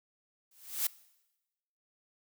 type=noise with exponential growth; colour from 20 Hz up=blue; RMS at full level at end=-27 dBFS; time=0.51-0.87 s; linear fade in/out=5 ms; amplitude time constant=77 ms; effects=noise-tail reverb RT60 1.0 s tail -21 dB re dry